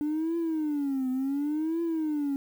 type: tone with vibrato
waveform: triangle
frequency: 293.7 Hz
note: D4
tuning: in tune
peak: -23 dBFS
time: 0.01-2.36 s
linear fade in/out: 0 ms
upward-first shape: triangle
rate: 0.69 Hz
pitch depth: 250 cents each way
effects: tanh soft clip ceiling -22 dBFS + 9-bit